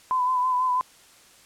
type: tone with vibrato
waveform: sine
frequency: 1009 Hz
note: B5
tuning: 37 cents sharp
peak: -20 dBFS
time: 0.11-0.81 s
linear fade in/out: 0 ms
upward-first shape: sine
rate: 6.1 Hz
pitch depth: 33 cents each way
effects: white hiss -53 dBFS RMS until 1.45 s + low-pass 10000 Hz 12 dB/octave